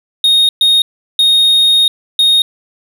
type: tone bursts at uneven times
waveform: triangle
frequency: 3717 Hz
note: A#7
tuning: 6 cents flat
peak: -5 dBFS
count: 4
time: 0.24-0.49 / 0.61-0.82 / 1.19-1.88 / 2.19-2.42 s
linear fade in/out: 2 ms
effects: none